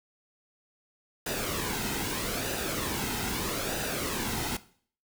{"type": "noise with flanger", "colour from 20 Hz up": "pink", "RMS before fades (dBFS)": -32, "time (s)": [1.26, 4.57], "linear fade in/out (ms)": 5, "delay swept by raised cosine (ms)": [0.91, 1.77], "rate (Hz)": 0.79, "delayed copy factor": -0.55, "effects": ["noise-tail reverb RT60 0.5 s tail -17 dB re dry"]}